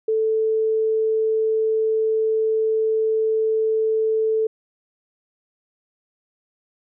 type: tone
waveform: sine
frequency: 440 Hz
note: A4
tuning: in tune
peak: -17 dBFS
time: 0.08-4.47 s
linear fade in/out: 5 ms
effects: none